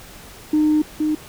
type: tone pair in turn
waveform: sine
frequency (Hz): 305.2 / 306.6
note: D#4 / D#4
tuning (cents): -33 / -25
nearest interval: unison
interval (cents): 8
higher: second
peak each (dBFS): -12 / -16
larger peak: first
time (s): 0.53-0.82 / 1-1.15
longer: first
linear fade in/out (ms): 5
effects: tanh soft clip ceiling -10 dBFS + pink hiss -41 dBFS RMS until 1.28 s